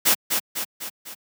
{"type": "noise with echo", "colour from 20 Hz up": "white", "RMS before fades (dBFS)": -17, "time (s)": [0.05, 0.15], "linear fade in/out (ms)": 20, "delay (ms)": 250, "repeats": 4, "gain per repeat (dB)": -5, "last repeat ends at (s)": 1.15, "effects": ["high-pass 150 Hz 12 dB/octave"]}